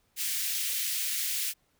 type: high-pass noise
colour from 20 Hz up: white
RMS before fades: -31 dBFS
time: 0.16-1.54 s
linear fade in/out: 50 ms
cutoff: 2000 Hz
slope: 24 dB/octave
effects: pink hiss -71 dBFS RMS until 1.79 s